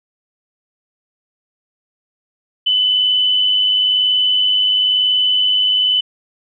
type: tone with amplitude modulation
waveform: sine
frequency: 3007 Hz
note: F#7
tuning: 27 cents sharp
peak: -10 dBFS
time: 2.66-6.01 s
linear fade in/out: 10 ms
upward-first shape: sine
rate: 101 Hz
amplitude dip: 35%
effects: none